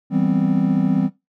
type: chord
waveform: triangle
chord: C major seventh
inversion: first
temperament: equal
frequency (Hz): 164.81 / 196 / 246.9 / 261.6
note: E3 / G3 / B3 / C4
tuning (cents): 0 / 0 / 0 / 0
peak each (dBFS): -20 / -18 / -22 / -18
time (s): 0.1-1.1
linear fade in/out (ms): 50
effects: noise-tail reverb RT60 0.2 s tail -17 dB re dry